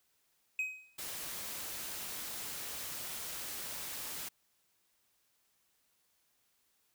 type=tone with exponential decay; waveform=triangle; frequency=2527 Hz; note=D#7; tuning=26 cents sharp; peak=-28 dBFS; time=0.59-0.97 s; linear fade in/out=2 ms; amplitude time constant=81 ms
type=noise; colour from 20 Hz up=white; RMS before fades=-42 dBFS; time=0.98-4.29 s; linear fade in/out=10 ms
effects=white hiss -75 dBFS RMS until 6.94 s